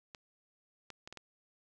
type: clicks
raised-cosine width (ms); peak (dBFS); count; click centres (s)
0.2; -29; 5; 0.148 / 0.903 / 1.075 / 1.126 / 1.173
effects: none